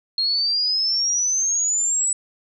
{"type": "exponential sweep", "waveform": "sine", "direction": "up", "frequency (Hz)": [4227, 7940], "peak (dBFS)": -18, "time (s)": [0.18, 2.13], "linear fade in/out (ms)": 2, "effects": []}